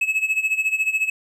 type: tone with tremolo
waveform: triangle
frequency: 2584 Hz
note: E7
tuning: 35 cents flat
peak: -14 dBFS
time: 0.01-1.1 s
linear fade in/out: 5 ms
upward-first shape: sine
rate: 14 Hz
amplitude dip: 80%
effects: none